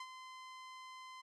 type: tone with ADSR envelope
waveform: sawtooth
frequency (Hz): 1032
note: C6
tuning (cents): -24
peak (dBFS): -39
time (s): 0-1.22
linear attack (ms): 4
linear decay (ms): 51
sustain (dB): -7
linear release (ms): 16
effects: low-pass 6000 Hz 12 dB/octave